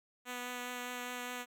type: tone with vibrato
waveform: 5% pulse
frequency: 246.9 Hz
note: B3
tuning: in tune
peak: -28 dBFS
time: 0.25-1.46 s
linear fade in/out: 50 ms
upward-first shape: triangle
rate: 4.9 Hz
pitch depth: 12 cents each way
effects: none